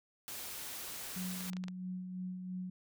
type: noise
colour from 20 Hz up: white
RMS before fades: -44 dBFS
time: 0.28-1.5 s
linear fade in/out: 0 ms
type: tone with tremolo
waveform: sine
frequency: 183.4 Hz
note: F#3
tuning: 15 cents flat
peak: -37 dBFS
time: 1.16-2.7 s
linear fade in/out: 5 ms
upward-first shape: sine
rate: 3 Hz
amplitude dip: 40%
type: clicks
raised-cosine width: 0.2 ms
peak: -29 dBFS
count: 5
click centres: 1.407 / 1.533 / 1.568 / 1.639 / 1.683 s
effects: none